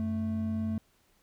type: tone pair together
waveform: triangle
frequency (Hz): 92.5 / 220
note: F#2 / A3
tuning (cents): 0 / 0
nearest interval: octave + minor third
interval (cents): 1500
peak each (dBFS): -33 / -28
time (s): 0-0.78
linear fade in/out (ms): 0
effects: pink hiss -68 dBFS RMS until 1.22 s